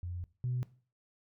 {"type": "tone pair in turn", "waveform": "sine", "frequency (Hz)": [88.2, 124.73], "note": ["F2", "B2"], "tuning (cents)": [18, 18], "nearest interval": "tritone", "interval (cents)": 600, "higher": "second", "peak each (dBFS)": [-36, -30], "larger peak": "second", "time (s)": [[0.03, 0.24], [0.44, 0.63]], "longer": "first", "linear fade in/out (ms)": 0, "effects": ["noise-tail reverb RT60 0.4 s tail -18 dB re dry", "tanh soft clip ceiling -26 dBFS"]}